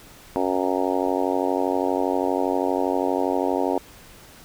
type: harmonic tone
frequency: 92.5 Hz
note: F#2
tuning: in tune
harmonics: 3 / 4 / 5 / 6 / 7 / 8 / 9 / 10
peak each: -26 / -27 / -28 / -29 / -29 / -30 / -31 / -31 dBFS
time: 0.36-3.78 s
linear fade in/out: 0 ms
effects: pink hiss -47 dBFS RMS until 4.44 s